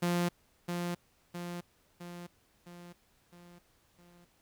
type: tone with echo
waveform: sawtooth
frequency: 174.6 Hz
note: F3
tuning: in tune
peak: -24 dBFS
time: 0.02-0.29 s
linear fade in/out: 10 ms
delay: 660 ms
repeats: 6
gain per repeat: -5 dB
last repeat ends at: 4.25 s
effects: pink hiss -69 dBFS RMS until 4.41 s